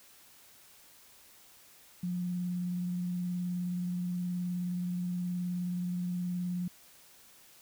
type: tone with vibrato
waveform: sine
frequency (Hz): 178.2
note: F3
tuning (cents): +35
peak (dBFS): -31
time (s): 2.03-6.68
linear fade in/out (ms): 5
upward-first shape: triangle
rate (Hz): 19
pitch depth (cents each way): 22
effects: white hiss -58 dBFS RMS until 7.61 s